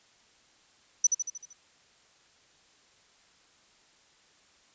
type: tone with echo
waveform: sine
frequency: 5960 Hz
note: F#8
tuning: 12 cents sharp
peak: -17 dBFS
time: 1.04-1.07 s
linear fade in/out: 5 ms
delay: 77 ms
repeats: 6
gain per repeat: -5 dB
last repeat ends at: 1.532 s
effects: white hiss -62 dBFS RMS until 4.74 s + resampled to 16000 Hz

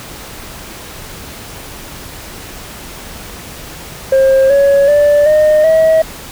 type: tone with pitch steps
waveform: sine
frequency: 534 / 558.9 / 585 / 612.3 / 640.9 Hz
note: C5 / C#5 / D5 / D#5 / E5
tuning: +35 / +14 / -7 / -28 / -49 cents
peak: -3 dBFS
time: 4.12-6.02 s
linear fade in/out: 5 ms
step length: 380 ms
effects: tanh soft clip ceiling -5 dBFS + pink hiss -30 dBFS RMS until 6.31 s

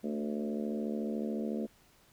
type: harmonic tone with a mistuned harmonic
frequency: 73.9 Hz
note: D2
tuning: 11 cents sharp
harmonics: 3 / 4 / 5 / 6 / 7 / 8 / 9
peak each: -34 / -42 / -41 / -43 / -43 / -47 / -49 dBFS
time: 0.03-1.67 s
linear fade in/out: 20 ms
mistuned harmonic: 4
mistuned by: -20 cents
effects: pink hiss -64 dBFS RMS until 2.12 s

